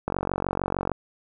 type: click train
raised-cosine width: 1 ms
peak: -11 dBFS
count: 40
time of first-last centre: 0.08-0.917 s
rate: 46.6 Hz
effects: none